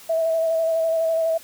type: tone with vibrato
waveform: sine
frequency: 652 Hz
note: E5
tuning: 19 cents flat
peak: -18 dBFS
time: 0.09-1.38 s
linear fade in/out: 10 ms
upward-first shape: square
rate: 12 Hz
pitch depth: 17 cents each way
effects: white hiss -45 dBFS RMS until 1.43 s